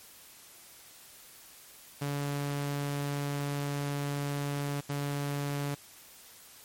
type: tone bursts at uneven times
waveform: sawtooth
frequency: 142.9 Hz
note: D3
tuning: 47 cents flat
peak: -27 dBFS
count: 2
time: 2.01-4.81 / 4.89-5.75 s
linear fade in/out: 10 ms
effects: white hiss -53 dBFS RMS until 6.64 s + MP3 64 kbps